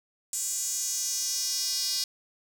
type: tone with high-pass filter sweep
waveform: square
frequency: 221.8 Hz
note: A3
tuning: 14 cents sharp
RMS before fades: -30 dBFS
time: 0.33-2.04 s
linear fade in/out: 2 ms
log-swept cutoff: 7400 to 4900 Hz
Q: 4.2
effects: none